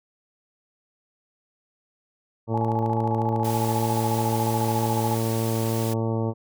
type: harmonic tone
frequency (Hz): 112.9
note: A2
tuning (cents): +45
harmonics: 1 / 2 / 3 / 4 / 5 / 6 / 7 / 8 / 10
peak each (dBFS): -25 / -29 / -31 / -31 / -34 / -40 / -41 / -37 / -44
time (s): 2.47-6.34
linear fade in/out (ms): 50
type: tone with tremolo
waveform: sine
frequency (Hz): 847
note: G#5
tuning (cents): +34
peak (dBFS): -24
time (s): 2.54-5.15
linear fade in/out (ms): 2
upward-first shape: square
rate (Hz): 14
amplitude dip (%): 65
type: noise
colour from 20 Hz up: white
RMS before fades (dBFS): -36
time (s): 3.44-5.94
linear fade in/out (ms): 10
effects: none